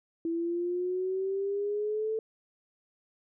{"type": "exponential sweep", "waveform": "sine", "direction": "up", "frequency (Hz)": [329.6, 443.6], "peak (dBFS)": -28, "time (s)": [0.25, 2.19], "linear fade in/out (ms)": 2, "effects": []}